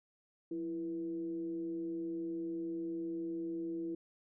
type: tone with frequency modulation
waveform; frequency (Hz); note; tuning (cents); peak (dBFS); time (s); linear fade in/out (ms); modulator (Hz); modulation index
sine; 332; E4; +12; -36; 0.51-3.95; 5; 153; 0.35
effects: none